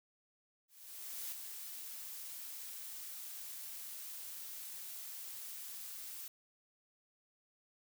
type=noise with ADSR envelope; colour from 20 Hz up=blue; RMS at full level=-42 dBFS; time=0.68-6.28 s; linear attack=640 ms; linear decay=8 ms; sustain=-5 dB; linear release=3 ms; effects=none